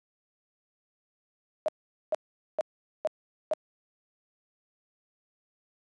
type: tone bursts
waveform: sine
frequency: 622.3 Hz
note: D#5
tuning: in tune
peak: -23 dBFS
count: 5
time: 1.66-3.535 s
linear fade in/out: 0 ms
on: 23 ms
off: 440 ms
effects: high-pass 300 Hz 12 dB/octave + resampled to 22050 Hz